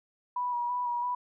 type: tone with vibrato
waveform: sine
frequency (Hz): 973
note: B5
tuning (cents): -26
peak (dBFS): -28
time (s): 0.36-1.15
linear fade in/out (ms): 5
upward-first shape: square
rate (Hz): 3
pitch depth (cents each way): 21
effects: none